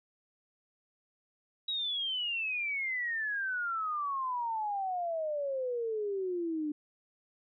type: exponential sweep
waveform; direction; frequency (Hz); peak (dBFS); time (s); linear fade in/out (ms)
sine; down; 3860 to 293.7; -31; 1.68-6.72; 5
effects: none